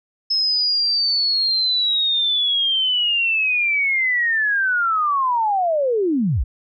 sine linear sweep, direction down, 5200 to 39.68 Hz, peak -16 dBFS, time 0.3-6.44 s, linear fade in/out 10 ms, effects none

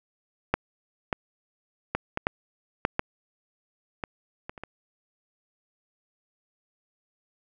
clicks, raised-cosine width 0.5 ms, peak -6 / -10 / -10 / -12 / -7 / -6 / -8 / -15 / -20 / -27 / -21 dBFS, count 11, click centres 0.54 / 1.128 / 1.95 / 2.174 / 2.269 / 2.851 / 2.994 / 4.038 / 4.495 / 4.578 / 4.636 s, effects none

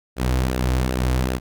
sawtooth tone with flanger, 63.4 Hz, B1, 46 cents sharp, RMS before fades -21 dBFS, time 0.16-1.4 s, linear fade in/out 50 ms, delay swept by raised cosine 0.88 to 5.28 ms, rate 2.6 Hz, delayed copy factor -0.5, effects none

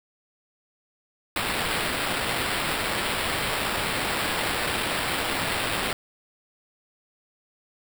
white noise with sample-and-hold, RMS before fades -27 dBFS, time 1.36-5.93 s, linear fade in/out 2 ms, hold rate 6300 Hz, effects none

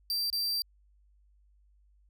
45% pulse tone with dropouts, 4699 Hz, D8, in tune, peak -28 dBFS, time 0.1-0.62 s, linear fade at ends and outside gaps 1 ms, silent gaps 0.301-0.328 s, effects added 50 Hz sine -61 dBFS peak until 2.09 s

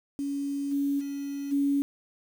sine tone with level steps, 281.1 Hz, C#4, 24 cents sharp, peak -28 / -24 / -31 / -22 dBFS, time 0.19-1.82 s, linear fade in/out 0 ms, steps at 0.71 / 0.99 / 1.51 s, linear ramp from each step 20 ms, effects 8-bit

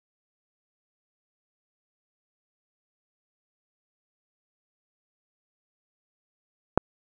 click, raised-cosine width 1 ms, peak -3 dBFS, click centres 6.776 s, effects none

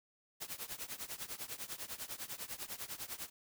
white noise with tremolo, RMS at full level -41 dBFS, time 0.4-3.3 s, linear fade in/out 20 ms, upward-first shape triangle, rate 10 Hz, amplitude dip 95%, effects none

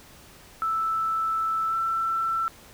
sine tone with pitch glide, 1318.5 to 1336.9 Hz, E6 to E6, 0 to +24 cents, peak -23 dBFS, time 0.62-2.48 s, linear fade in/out 0 ms, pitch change +24 cents, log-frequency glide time 1.69-1.75 s, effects pink hiss -50 dBFS RMS until 2.73 s

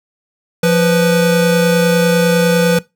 square tone pair together, 174.62 / 493.9 Hz, F3 / B4, 0 / 0 cents, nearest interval octave + tritone, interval 1800 cents, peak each -13 dBFS, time 0.63-2.79 s, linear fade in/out 5 ms, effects noise-tail reverb RT60 0.2 s tail -20 dB re dry

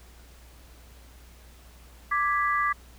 sine chord, G# diminished, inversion second, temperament equal, 1174.7 / 1661.2 / 1975.5 Hz, D6 / G#6 / B6, 0 / 0 / 0 cents, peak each -24 / -30 / -29 dBFS, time 2.11-2.73 s, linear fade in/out 10 ms, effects added 60 Hz sine -49 dBFS peak until 2.98 s + pink hiss -55 dBFS RMS until 2.98 s

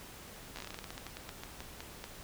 slowing click train, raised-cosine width 0.2 ms, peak -25 dBFS, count 20, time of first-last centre 0.56-2.041 s, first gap 12 ms, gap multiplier 1.18, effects pink hiss -50 dBFS RMS until 2.23 s

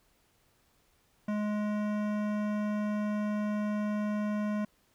sine tone with hard clipping, 209.6 Hz, G#3, 16 cents sharp, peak -31 dBFS, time 1.28-4.65 s, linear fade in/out 5 ms, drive 16 dB, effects pink hiss -69 dBFS RMS until 4.94 s

